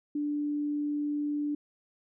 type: tone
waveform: sine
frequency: 293.7 Hz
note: D4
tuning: in tune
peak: -28 dBFS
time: 0.15-1.55 s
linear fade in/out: 5 ms
effects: none